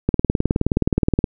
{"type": "click train", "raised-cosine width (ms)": 3, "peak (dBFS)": -3, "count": 23, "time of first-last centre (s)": [0.09, 1.242], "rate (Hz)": 19.1, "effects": []}